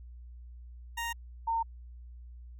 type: tone pair in turn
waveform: 20% pulse / sine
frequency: 932.3 / 912.6 Hz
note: A#5 / A#5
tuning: 0 / -37 cents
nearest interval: unison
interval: 37 cents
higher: first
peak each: -28 / -27 dBFS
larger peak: second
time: 0.97-1.13 / 1.47-1.63 s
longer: neither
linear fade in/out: 10 ms
effects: added 60 Hz sine -45 dBFS peak until 2.59 s